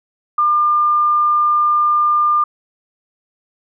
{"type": "tone", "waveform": "sine", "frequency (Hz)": 1200, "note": "D6", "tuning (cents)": 37, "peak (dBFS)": -11, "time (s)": [0.38, 2.44], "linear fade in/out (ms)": 5, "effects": []}